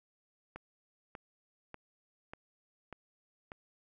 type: click train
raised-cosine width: 0.5 ms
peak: -29 dBFS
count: 6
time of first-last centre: 0.56-3.519 s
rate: 1.69 Hz
effects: none